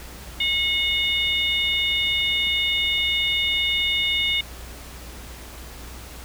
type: harmonic tone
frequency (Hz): 725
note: F#5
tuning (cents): -35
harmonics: 3 / 4 / 5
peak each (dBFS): -24 / -24 / -24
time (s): 0.4-4.41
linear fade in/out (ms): 5
effects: added 60 Hz sine -39 dBFS peak until 6.24 s + pink hiss -41 dBFS RMS until 6.24 s